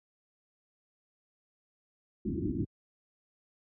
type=low-pass noise; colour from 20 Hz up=white; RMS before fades=-32 dBFS; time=2.25-2.65 s; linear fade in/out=10 ms; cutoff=360 Hz; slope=96 dB/octave; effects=high-pass 60 Hz 12 dB/octave